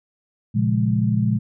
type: chord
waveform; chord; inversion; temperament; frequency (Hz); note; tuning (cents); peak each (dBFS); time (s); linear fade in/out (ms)
sine; Bb minor seventh; none; equal with one note detuned; 116.54 / 136.76 / 174.61 / 207.7; Bb2 / Db3 / F3 / Ab3; 0 / -23 / 0 / 0; -20 / -25 / -25 / -21; 0.54-1.39; 20
effects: none